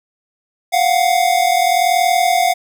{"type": "tone pair together", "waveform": "square", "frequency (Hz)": [698.5, 739.4], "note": ["F5", "F#5"], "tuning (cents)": [0, -1], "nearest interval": "minor second", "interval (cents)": 99, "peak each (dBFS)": [-15, -16], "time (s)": [0.72, 2.54], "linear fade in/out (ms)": 20, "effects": []}